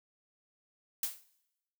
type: noise with exponential decay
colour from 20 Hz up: blue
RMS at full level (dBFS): -30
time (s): 1.03-1.24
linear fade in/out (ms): 2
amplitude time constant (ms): 45
effects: noise-tail reverb RT60 0.9 s tail -20 dB re dry